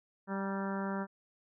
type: harmonic tone with a mistuned harmonic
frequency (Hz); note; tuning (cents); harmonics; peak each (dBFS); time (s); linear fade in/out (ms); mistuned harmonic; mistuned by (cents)
195.8; G3; -2; 1 / 2 / 3 / 4 / 5 / 6 / 7 / 8 / 9; -35 / -42 / -43 / -46 / -43 / -48 / -45 / -47 / -51; 0.27-1.07; 50; 5; -28
effects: none